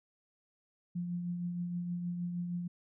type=tone with tremolo; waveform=sine; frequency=175.2 Hz; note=F3; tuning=6 cents sharp; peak=-32 dBFS; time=0.95-2.68 s; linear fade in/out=10 ms; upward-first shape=triangle; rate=6.4 Hz; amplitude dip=40%; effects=none